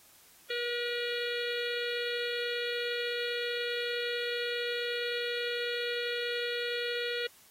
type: harmonic tone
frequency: 480 Hz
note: B4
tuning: 49 cents flat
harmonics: 1 / 3 / 4 / 5 / 6 / 7 / 8 / 9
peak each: -34 / -39 / -40 / -41 / -42 / -42 / -43 / -44 dBFS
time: 0.5-7.27 s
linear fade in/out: 5 ms
effects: white hiss -59 dBFS RMS until 7.5 s + AAC 48 kbps